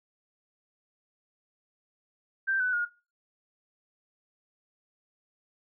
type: tone with pitch steps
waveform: sine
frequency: 1568 / 1498.1 / 1431.2 Hz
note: G6 / F#6 / F6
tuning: 0 / +21 / +42 cents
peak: -24 dBFS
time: 2.47-2.86 s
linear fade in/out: 20 ms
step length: 130 ms
effects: noise-tail reverb RT60 0.3 s tail -20 dB re dry